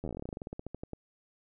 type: slowing click train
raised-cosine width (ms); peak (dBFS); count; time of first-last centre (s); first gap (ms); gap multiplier
2; -25; 23; 0.04-0.933; 11; 1.11
effects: none